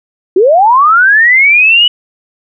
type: linear sweep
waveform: sine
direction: up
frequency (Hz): 345.3 to 2968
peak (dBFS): -3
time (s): 0.36-1.88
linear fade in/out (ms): 5
effects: none